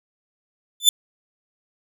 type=tone with exponential growth; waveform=sawtooth; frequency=3519 Hz; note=A7; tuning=in tune; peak=-3 dBFS; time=0.8-0.89 s; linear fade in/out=2 ms; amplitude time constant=19 ms; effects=none